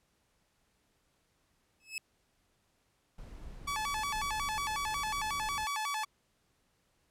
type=tone with exponential growth; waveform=sawtooth; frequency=2592 Hz; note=E7; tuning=30 cents flat; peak=-29 dBFS; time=1.8-1.98 s; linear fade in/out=1 ms; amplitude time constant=39 ms
type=noise; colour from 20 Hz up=brown; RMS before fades=-47 dBFS; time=3.18-5.65 s; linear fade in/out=5 ms
type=tone with vibrato; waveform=sawtooth; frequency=992 Hz; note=B5; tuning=7 cents sharp; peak=-29 dBFS; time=3.67-6.05 s; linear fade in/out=10 ms; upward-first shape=square; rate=5.5 Hz; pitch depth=240 cents each way
effects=pink hiss -74 dBFS RMS until 7.1 s + low-pass 12000 Hz 12 dB/octave